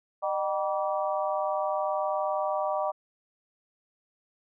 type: harmonic tone with a mistuned harmonic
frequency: 192.5 Hz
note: G3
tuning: 31 cents flat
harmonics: 3 / 4 / 5 / 6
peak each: -29 / -31 / -34 / -34 dBFS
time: 0.22-2.92 s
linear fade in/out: 20 ms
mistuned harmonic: 3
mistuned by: +93 cents
effects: none